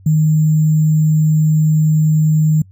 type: tone with sample-and-hold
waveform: sine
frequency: 155.1 Hz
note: D#3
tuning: 5 cents flat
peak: -9 dBFS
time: 0.06-2.62 s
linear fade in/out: 5 ms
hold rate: 7350 Hz
effects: noise-tail reverb RT60 0.1 s tail -26 dB re dry + added 95 Hz sine -40 dBFS peak until 2.71 s